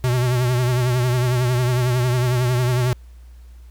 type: tone with vibrato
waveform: square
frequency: 124.5 Hz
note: B2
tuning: 14 cents sharp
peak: -17 dBFS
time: 0.04-2.93 s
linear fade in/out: 0 ms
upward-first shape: triangle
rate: 11 Hz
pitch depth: 69 cents each way
effects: added 60 Hz sine -39 dBFS peak until 3.7 s + pink hiss -59 dBFS RMS until 3.7 s